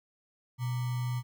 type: tone with sample-and-hold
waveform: sine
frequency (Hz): 123.47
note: B2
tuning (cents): 0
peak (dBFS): -29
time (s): 0.58-1.23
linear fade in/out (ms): 50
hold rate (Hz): 1050
effects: none